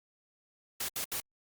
white noise bursts, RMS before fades -35 dBFS, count 3, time 0.8-1.203 s, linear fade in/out 5 ms, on 87 ms, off 71 ms, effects Opus 48 kbps

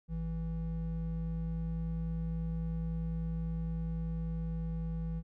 triangle tone pair together, 54.83 / 164.3 Hz, A1 / E3, -5 / -5 cents, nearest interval octave + perfect fifth, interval 1900 cents, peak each -35 / -33 dBFS, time 0.08-5.23 s, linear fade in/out 50 ms, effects none

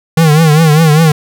square tone with vibrato, 156.7 Hz, D#3, 13 cents sharp, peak -5 dBFS, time 0.17-1.12 s, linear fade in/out 5 ms, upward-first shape triangle, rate 5 Hz, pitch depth 120 cents each way, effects none

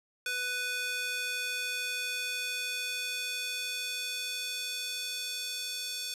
square tone with high-pass filter sweep, 496.5 Hz, B4, 9 cents sharp, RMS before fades -35 dBFS, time 0.26-6.14 s, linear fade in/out 2 ms, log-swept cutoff 1800 to 3900 Hz, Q 1.5, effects resampled to 32000 Hz

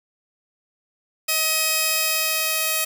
5% pulse tone pair together, 632.8 / 2531 Hz, D#5 / D#7, +29 / +29 cents, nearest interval 2 octaves, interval 2400 cents, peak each -13 dBFS, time 1.28-2.85 s, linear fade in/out 10 ms, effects none

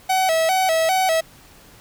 45% pulse tone with vibrato, 698.5 Hz, F5, in tune, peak -16 dBFS, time 0.09-1.21 s, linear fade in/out 10 ms, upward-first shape square, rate 2.5 Hz, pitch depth 130 cents each way, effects pink hiss -48 dBFS RMS until 1.8 s

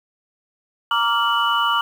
sine tone cluster, 933 / 1163 / 1391 / 2959 Hz, A#5 / D6 / F6 / F#7, +1 / -17 / -7 / -1 cents, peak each -23 / -20 / -22 / -23 dBFS, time 0.91-1.81 s, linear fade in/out 2 ms, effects 7-bit

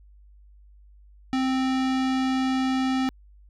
square tone with low-pass filter, 261.6 Hz, C4, in tune, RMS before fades -24 dBFS, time 1.33-3.09 s, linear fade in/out 0 ms, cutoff 4700 Hz, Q 0.89, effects added 50 Hz sine -49 dBFS peak until 3.49 s

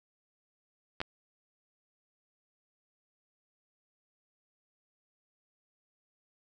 clicks, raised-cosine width 0.3 ms, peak -18 dBFS, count 2, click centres 1.004 / 1.015 s, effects none

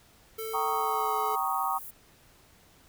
square tone with pitch glide, 443.4 to 431.5 Hz, A4 to A4, +13 to -34 cents, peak -35 dBFS, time 0.38-1.36 s, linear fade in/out 10 ms, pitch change -47 cents, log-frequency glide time 0.67-1.16 s
pink high-pass noise, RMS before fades -43 dBFS, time 0.38-1.91 s, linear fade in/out 10 ms, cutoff 11000 Hz, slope 24 dB/octave
sine chord, Eb dominant seventh, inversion first, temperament equal with one note detuned, 775.4 / 932.3 / 1108.7 / 1244.5 Hz, G5 / Bb5 / Db6 / Eb6, -19 / 0 / 0 / 0 cents, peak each -32 dBFS, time 0.53-1.79 s, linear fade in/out 20 ms
effects pink hiss -59 dBFS RMS until 2.88 s

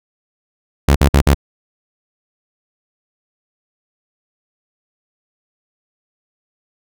sawtooth tone bursts, 70.5 Hz, C#2, 30 cents sharp, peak -4 dBFS, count 4, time 0.88-1.345 s, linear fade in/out 5 ms, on 78 ms, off 51 ms, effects none

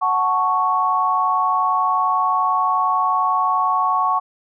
sine chord, F# minor, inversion none, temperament equal, 740 / 880 / 1108.7 Hz, F#5 / A5 / C#6, 0 / 0 / 0 cents, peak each -22 / -23 / -17 dBFS, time 0.01-4.2 s, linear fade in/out 20 ms, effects none

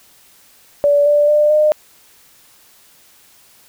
sine tone with pitch steps, 577 / 587.1 / 597.3 / 607.8 Hz, D5 / D5 / D5 / D#5, -31 / -1 / +29 / -41 cents, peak -9 dBFS, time 0.84-1.72 s, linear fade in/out 0 ms, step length 220 ms, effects white hiss -49 dBFS RMS until 3.68 s

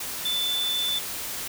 sine tone in noise, 3515 Hz, A7, 2 cents flat, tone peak -24 dBFS, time 0.25-0.99 s, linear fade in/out 5 ms, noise white, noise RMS -33 dBFS, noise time 0-1.48 s, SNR +6 dB, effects none

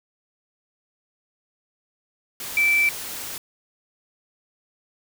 sine tone in noise, 2329 Hz, D7, 15 cents flat, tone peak -16 dBFS, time 2.57-2.89 s, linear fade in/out 2 ms, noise white, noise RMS -33 dBFS, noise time 2.4-3.38 s, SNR +14 dB, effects none

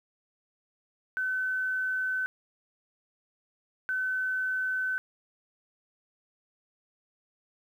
sine tone pair in turn, 1518 / 1518 Hz, F#6 / F#6, +44 / +44 cents, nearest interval unison, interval 0 cents, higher neither, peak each -27 dBFS, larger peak neither, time 1.17-2.26 / 3.89-4.98 s, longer neither, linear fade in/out 0 ms, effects 10-bit

